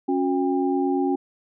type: tone cluster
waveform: sine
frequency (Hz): 275.4 / 364.2 / 800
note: C#4 / F#4 / G5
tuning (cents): -11 / -27 / +35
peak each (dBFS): -22 / -24 / -28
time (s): 0.08-1.16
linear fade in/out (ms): 10
effects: none